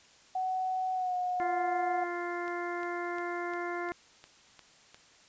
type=tone with pitch glide; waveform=sine; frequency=747 to 724.9 Hz; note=F#5 to F#5; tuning=+16 to -36 cents; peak=-29 dBFS; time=0.35-2.04 s; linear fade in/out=5 ms; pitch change=-52 cents; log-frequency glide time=0.93-1.15 s
type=harmonic tone; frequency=349.2 Hz; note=F4; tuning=in tune; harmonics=1 / 2 / 3 / 4 / 5 / 6; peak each=-36 / -39 / -41 / -42 / -43 / -44 dBFS; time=1.4-3.92 s; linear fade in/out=0 ms
type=click train; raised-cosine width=0.2 ms; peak=-32 dBFS; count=8; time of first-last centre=2.48-4.945 s; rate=2.84 Hz
effects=white hiss -59 dBFS RMS until 5.28 s + resampled to 16000 Hz